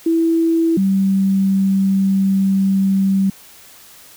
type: tone pair in turn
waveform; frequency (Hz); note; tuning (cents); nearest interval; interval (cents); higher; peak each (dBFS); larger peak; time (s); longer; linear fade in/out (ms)
sine; 329.6 / 193.73; E4 / G3; 0 / -20; major sixth; 920; first; -12; neither; 0.06-0.77 / 0.77-3.3; second; 5
effects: white hiss -43 dBFS RMS until 4.16 s